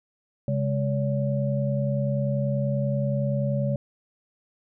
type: tone cluster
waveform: sine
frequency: 135 / 205.4 / 569 Hz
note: C#3 / G#3 / C#5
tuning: -45 / -19 / +45 cents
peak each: -24 / -29 / -29 dBFS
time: 0.48-3.76 s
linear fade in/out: 2 ms
effects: none